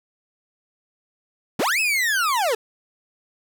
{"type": "linear two-way sweep", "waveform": "40% pulse", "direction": "up then down", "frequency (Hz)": [131.1, 2635, 412], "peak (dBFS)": -18, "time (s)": [1.59, 2.55], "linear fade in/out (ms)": 5, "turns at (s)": 1.8, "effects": ["9-bit"]}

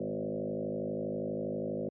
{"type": "tone with frequency modulation", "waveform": "sine", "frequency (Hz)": 370, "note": "F#4", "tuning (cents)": 0, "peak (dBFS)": -32, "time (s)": [0, 1.89], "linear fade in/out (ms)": 5, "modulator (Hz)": 52.4, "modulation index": 4.2, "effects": ["high-pass 80 Hz 12 dB/octave"]}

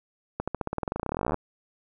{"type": "accelerating click train", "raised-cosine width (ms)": 1, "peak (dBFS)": -14, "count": 29, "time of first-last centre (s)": [0.4, 1.343], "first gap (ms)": 76, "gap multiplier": 0.93, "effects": []}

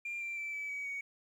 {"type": "tone with pitch steps", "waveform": "sine", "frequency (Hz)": [2389, 2359, 2329, 2300, 2271, 2242], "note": ["D7", "D7", "D7", "D7", "C#7", "C#7"], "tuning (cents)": [29, 7, -15, -37, 41, 19], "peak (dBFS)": -35, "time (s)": [0.05, 1.01], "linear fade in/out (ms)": 5, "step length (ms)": 160, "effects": ["tanh soft clip ceiling -34 dBFS", "11-bit"]}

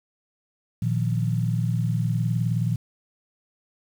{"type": "chord", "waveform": "sine", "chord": "Bb suspended fourth", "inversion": "none", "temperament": "just", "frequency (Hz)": [116.54, 155.39, 174.81], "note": ["Bb2", "Eb3", "F3"], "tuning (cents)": [0, -2, 2], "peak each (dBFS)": [-23, -27, -28], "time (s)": [0.82, 2.76], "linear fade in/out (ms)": 5, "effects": ["8-bit"]}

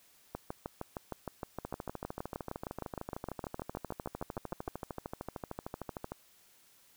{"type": "two click trains", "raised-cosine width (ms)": 1, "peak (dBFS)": [-24, -23], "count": [60, 29], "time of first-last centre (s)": [[1.65, 6.12], [0.35, 4.678]], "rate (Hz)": [13.2, 6.47], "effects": ["white hiss -64 dBFS RMS until 6.96 s"]}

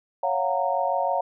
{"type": "chord", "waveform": "sine", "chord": "Gb major seventh", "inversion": "second", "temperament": "just", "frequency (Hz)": [555, 693.7, 740, 925], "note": ["Db5", "F5", "Gb5", "Bb5"], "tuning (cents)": [2, -12, 0, -14], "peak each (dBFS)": -27, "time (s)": [0.23, 1.21], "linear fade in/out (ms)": 5, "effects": []}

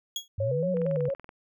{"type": "tone with exponential decay", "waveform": "30% pulse", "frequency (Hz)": 3322, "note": "G#7", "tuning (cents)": 0, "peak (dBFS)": -23, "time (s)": [0.16, 0.28], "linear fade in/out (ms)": 2, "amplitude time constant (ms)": 25}
{"type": "linear two-way sweep", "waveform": "sine", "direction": "up then down", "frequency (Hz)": [92.5, 185, 138.9], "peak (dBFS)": -28, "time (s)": [0.38, 1.09], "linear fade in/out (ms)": 5, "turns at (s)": 0.7}
{"type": "tone with vibrato", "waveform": "sine", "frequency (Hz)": 521, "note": "C5", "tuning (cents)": -7, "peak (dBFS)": -26, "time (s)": [0.4, 1.14], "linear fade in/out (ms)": 5, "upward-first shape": "square", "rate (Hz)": 4.4, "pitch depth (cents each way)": 96}
{"type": "click train", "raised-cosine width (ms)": 0.5, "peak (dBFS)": -29, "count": 12, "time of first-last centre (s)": [0.77, 1.291], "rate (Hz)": 21.1}
{"effects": []}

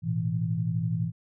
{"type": "chord", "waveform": "sine", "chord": "A suspended second", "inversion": "none", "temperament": "equal with one note detuned", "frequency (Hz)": [110, 121.98, 164.81], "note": ["A2", "B2", "E3"], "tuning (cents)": [0, -21, 0], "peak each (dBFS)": [-30, -31, -28], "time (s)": [0.02, 1.12], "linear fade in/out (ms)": 50, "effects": []}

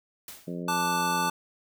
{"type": "noise with exponential decay", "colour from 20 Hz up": "white", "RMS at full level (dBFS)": -39, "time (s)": [0.28, 0.63], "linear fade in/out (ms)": 2, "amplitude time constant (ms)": 76}
{"type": "harmonic tone", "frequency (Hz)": 87.31, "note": "F2", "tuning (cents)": 0, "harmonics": [2, 3, 4, 5, 6, 7], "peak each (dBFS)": [-34, -38, -40, -42, -44, -45], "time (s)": [0.47, 1.3], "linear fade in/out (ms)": 10}
{"type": "chord", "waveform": "square", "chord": "D major", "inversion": "second", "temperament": "equal", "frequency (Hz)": [880, 1174.7, 1480], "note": ["A5", "D6", "F#6"], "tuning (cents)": [0, 0, 0], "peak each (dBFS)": [-28, -31, -34], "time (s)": [0.68, 1.3], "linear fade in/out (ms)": 5}
{"effects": []}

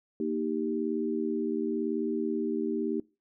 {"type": "chord", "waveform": "sine", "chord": "Eb major", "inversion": "second", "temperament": "equal", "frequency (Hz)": [233.1, 311.1, 392], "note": ["Bb3", "Eb4", "G4"], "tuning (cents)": [0, 0, 0], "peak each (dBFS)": -32, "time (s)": [0.2, 3], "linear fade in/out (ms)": 2, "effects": ["noise-tail reverb RT60 0.3 s tail -23 dB re dry"]}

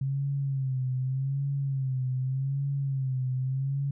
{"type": "tone with vibrato", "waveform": "sine", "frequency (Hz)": 134, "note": "C3", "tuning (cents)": 42, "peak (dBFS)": -26, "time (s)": [0.01, 3.91], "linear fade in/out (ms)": 5, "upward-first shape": "sine", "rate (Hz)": 0.84, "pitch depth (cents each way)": 75, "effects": []}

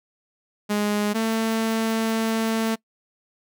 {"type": "tone pair in turn", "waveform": "sawtooth", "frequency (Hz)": [207.7, 223.7], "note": ["G#3", "A3"], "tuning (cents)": [0, 29], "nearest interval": "minor second", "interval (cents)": 129, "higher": "second", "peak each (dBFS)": -17, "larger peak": "neither", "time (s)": [[0.69, 1.14], [1.14, 2.76]], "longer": "second", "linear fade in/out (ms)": 20, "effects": ["noise-tail reverb RT60 0.1 s tail -23 dB re dry"]}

